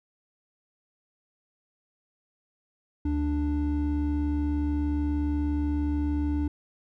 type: tone pair together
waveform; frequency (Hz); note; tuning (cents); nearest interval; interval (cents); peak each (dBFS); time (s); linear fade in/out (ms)
triangle; 73.6 / 294.4; D2 / D4; +4 / +4; 2 octaves; 2400; -25; 3.05-6.48; 5
effects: none